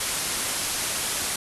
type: low-pass noise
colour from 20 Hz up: white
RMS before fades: -28 dBFS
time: 0-1.36 s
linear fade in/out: 5 ms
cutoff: 12000 Hz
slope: 96 dB/octave
effects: none